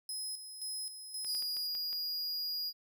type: tone with tremolo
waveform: 20% pulse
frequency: 5100 Hz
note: D#8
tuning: 42 cents sharp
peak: -32 dBFS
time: 0.09-1.67 s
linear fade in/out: 2 ms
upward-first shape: square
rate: 1.9 Hz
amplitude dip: 60%
type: clicks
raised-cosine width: 0.2 ms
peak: -34 dBFS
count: 6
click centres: 1.247 / 1.349 / 1.424 / 1.568 / 1.751 / 1.929 s
type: tone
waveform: square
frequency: 4867 Hz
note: D#8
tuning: 39 cents flat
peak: -35 dBFS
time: 1.25-2.73 s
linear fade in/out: 50 ms
effects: none

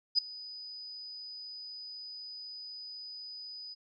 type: tone with ADSR envelope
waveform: sine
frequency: 4978 Hz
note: D#8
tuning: in tune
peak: -20 dBFS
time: 0.15-3.75 s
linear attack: 35 ms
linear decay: 4 ms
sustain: -22 dB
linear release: 24 ms
effects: none

